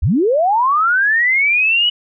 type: linear sweep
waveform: sine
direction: up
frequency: 50.3 to 2966 Hz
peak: -11 dBFS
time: 0.02-1.9 s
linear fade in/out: 10 ms
effects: none